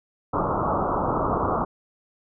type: low-pass noise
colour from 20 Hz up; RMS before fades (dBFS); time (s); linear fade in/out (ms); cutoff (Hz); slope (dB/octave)
white; -24; 0.33-1.65; 10; 1300; 96
effects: none